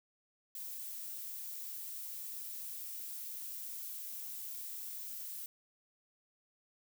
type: noise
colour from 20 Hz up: violet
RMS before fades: -44 dBFS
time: 0.55-5.46 s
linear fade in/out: 2 ms
effects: none